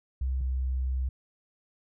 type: tone pair in turn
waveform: sine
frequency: 65 / 64.51 Hz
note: C2 / C2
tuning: -11 / -24 cents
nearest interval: unison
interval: 13 cents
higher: first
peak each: -26 dBFS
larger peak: neither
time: 0.21-0.41 / 0.41-1.09 s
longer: second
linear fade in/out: 5 ms
effects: none